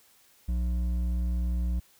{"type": "tone with hard clipping", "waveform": "sine", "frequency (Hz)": 60.2, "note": "B1", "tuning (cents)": -44, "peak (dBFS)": -27, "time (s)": [0.48, 1.8], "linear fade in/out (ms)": 10, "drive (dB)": 7, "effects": ["white hiss -61 dBFS RMS until 1.99 s"]}